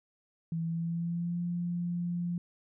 sine tone with pitch glide, 164.8 to 174 Hz, E3 to F3, 0 to -6 cents, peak -30 dBFS, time 0.52-2.38 s, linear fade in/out 2 ms, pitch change +94 cents, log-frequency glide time 0.63-1.41 s, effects none

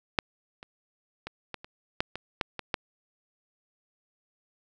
clicks, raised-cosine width 0.3 ms, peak -6 / -27 / -20 / -19 / -27 / -9 / -19 / -10 / -18 / -10 dBFS, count 10, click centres 0.188 / 0.629 / 1.27 / 1.543 / 1.645 / 2.005 / 2.156 / 2.412 / 2.593 / 2.742 s, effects none

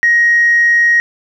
sine tone, 1882 Hz, A#6, 16 cents sharp, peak -6 dBFS, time 0.03-1 s, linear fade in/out 0 ms, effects tanh soft clip ceiling -3 dBFS + 8-bit

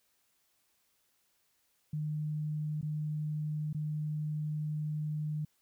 sine tone with dropouts, 152 Hz, D#3, 40 cents flat, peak -32 dBFS, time 1.93-5.45 s, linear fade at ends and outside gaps 5 ms, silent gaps 2.813-2.827 / 3.73-3.746 s, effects white hiss -74 dBFS RMS until 5.61 s

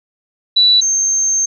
sine tone pair in turn, 3951 / 6349 Hz, B7 / G8, 0 / +21 cents, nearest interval minor sixth, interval 821 cents, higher second, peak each -7 / -12 dBFS, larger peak first, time 0.56-0.81 / 0.81-1.46 s, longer second, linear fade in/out 10 ms, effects none

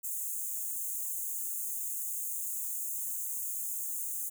white high-pass noise, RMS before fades -36 dBFS, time 0.03-4.3 s, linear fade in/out 20 ms, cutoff 6500 Hz, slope 96 dB/octave, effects none

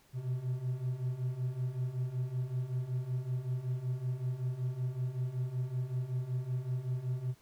triangle beating tone pair, 123.47 / 128.77 Hz, B2 / C3, 0 / -27 cents, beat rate 5.3 Hz, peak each -36 / -32 dBFS, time 0.13-7.35 s, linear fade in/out 50 ms, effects pink hiss -65 dBFS RMS until 7.41 s

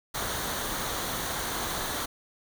pink noise with comb filter, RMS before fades -32 dBFS, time 0.14-2.06 s, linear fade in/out 10 ms, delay 0.39 ms, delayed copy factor -0.5, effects none

